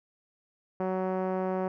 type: tone with low-pass filter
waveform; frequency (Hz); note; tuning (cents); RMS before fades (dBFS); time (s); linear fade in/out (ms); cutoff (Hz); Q
5% pulse; 186.7; F#3; +16; -30; 0.8-1.68; 2; 600; 0.94
effects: none